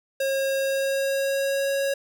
square tone with pitch glide, 541 to 551.7 Hz, C#5 to C#5, -42 to -8 cents, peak -23 dBFS, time 0.2-1.94 s, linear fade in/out 5 ms, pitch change +34 cents, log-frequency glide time 0.57-1.71 s, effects none

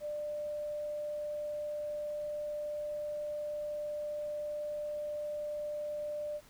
sine tone, 595 Hz, D5, 22 cents sharp, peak -35 dBFS, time 0-6.41 s, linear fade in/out 50 ms, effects pink hiss -60 dBFS RMS until 6.49 s

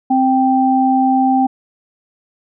sine tone pair together, 261.6 / 783.9 Hz, C4 / G5, 0 / 0 cents, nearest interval octave + perfect fifth, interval 1900 cents, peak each -13 dBFS, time 0.1-1.47 s, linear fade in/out 10 ms, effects none

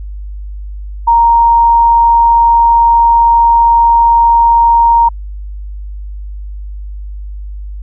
sine tone, 932.3 Hz, A#5, in tune, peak -4 dBFS, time 1.07-5.09 s, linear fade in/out 10 ms, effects added 50 Hz sine -21 dBFS peak until 7.82 s

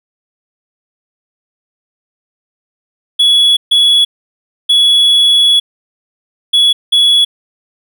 triangle tone bursts at uneven times, 3380 Hz, G#7, 30 cents sharp, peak -4 dBFS, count 5, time 3.19-3.57 / 3.71-4.05 / 4.69-5.6 / 6.53-6.73 / 6.92-7.25 s, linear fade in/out 10 ms, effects none

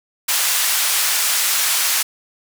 white band-pass noise, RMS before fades -18 dBFS, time 0.28-2.03 s, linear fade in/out 10 ms, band 1000 to 14000 Hz, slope 12 dB/octave, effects none

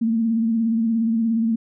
sine tone with vibrato, 226.6 Hz, A#3, 49 cents flat, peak -17 dBFS, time 0.01-1.56 s, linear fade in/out 10 ms, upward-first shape sine, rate 17 Hz, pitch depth 46 cents each way, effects none

